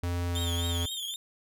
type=tone with pitch glide; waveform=square; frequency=87.31 to 85.61 Hz; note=F2 to F2; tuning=0 to -34 cents; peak=-29 dBFS; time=0.03-0.86 s; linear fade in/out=5 ms; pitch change=-34 cents; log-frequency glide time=0.27-0.46 s
type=tone with vibrato; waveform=sawtooth; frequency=3520 Hz; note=A7; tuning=in tune; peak=-32 dBFS; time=0.35-1.16 s; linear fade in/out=2 ms; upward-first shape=triangle; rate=3.9 Hz; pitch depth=130 cents each way
type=tone with tremolo; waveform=triangle; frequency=3177 Hz; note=G7; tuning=23 cents sharp; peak=-34 dBFS; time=0.36-1.14 s; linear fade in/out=0 ms; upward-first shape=square; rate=18 Hz; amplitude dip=60%
effects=none